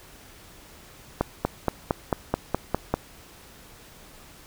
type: accelerating click train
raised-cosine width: 1 ms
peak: -7 dBFS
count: 9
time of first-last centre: 1.21-2.94 s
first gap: 240 ms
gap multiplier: 0.97
effects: pink hiss -49 dBFS RMS until 4.46 s